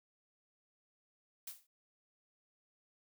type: noise with exponential decay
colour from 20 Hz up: blue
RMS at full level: -41 dBFS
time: 1.47-1.67 s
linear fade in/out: 5 ms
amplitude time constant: 43 ms
effects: none